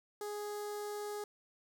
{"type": "tone with notch filter", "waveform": "sawtooth", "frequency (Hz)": 415.3, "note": "G#4", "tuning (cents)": 0, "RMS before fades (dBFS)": -41, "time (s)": [0.21, 1.24], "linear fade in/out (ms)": 2, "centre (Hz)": 2600, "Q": 0.91, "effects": []}